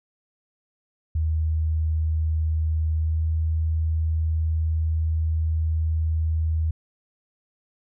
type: tone with pitch glide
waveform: sine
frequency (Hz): 79 to 79.78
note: D#2 to D#2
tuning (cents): +27 to +44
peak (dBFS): -20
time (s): 1.15-6.71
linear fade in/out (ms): 5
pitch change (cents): +17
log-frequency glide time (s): 2.99-3.25
effects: none